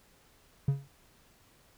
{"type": "tone with exponential decay", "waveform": "triangle", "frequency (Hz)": 138.59, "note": "C#3", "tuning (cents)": 0, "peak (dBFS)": -18, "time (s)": [0.68, 0.88], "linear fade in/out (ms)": 5, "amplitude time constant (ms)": 43, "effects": ["tanh soft clip ceiling -15 dBFS", "pink hiss -63 dBFS RMS until 1.77 s"]}